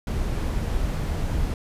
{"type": "noise", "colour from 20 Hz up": "brown", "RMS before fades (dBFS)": -25, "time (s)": [0.07, 1.54], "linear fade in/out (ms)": 2, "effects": ["resampled to 32000 Hz"]}